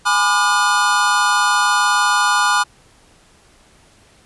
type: chord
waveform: square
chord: G# diminished seventh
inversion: none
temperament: just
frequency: 830.6 / 996.7 / 1196.1 / 1435.3 Hz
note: G#5 / B5 / D6 / F6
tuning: 0 / +16 / +31 / +47 cents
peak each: -22 / -20 / -19 / -18 dBFS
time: 0.05-2.64 s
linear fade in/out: 20 ms
effects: pink hiss -51 dBFS RMS until 4.25 s + resampled to 24000 Hz